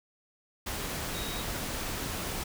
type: tone in noise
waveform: sine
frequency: 3783 Hz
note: A#7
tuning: 25 cents sharp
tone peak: -41 dBFS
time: 1.14-1.42 s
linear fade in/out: 10 ms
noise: pink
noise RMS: -35 dBFS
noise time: 0.66-2.44 s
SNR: -9 dB
effects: none